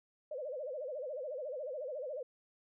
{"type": "tone with vibrato", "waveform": "sine", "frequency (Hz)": 554.4, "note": "C#5", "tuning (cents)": 0, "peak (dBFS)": -38, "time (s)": [0.31, 2.23], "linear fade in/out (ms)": 5, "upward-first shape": "sine", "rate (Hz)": 14, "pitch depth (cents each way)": 200, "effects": []}